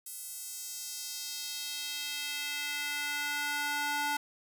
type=tone with high-pass filter sweep; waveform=square; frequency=291.2 Hz; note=D4; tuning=15 cents flat; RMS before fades=-36 dBFS; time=0.06-4.17 s; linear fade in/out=5 ms; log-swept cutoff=9600 to 950 Hz; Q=1.4; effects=none